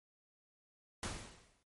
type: noise with exponential decay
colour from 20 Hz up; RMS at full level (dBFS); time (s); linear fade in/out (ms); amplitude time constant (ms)
pink; -38; 1.03-1.63; 2; 130
effects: noise-tail reverb RT60 0.1 s tail -17 dB re dry + MP3 48 kbps